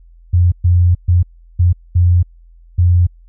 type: tone bursts at uneven times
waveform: sine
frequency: 88.2 Hz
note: F2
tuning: 18 cents sharp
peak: -7 dBFS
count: 6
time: 0.33-0.52 / 0.64-0.95 / 1.08-1.23 / 1.59-1.73 / 1.95-2.23 / 2.78-3.07 s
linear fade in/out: 10 ms
effects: added 42 Hz sine -40 dBFS peak until 3.28 s